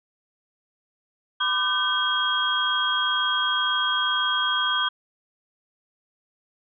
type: tone cluster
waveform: sine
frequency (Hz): 1005 / 1192 / 1530 / 3266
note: B5 / D6 / G6 / G#7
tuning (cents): +30 / +25 / -42 / -30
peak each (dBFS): -30 / -27 / -26 / -24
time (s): 1.4-4.89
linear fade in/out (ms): 10
effects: none